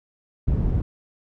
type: low-pass noise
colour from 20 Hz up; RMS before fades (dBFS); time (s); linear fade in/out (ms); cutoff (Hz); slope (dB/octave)
white; -21; 0.47-0.82; 10; 110; 12
effects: none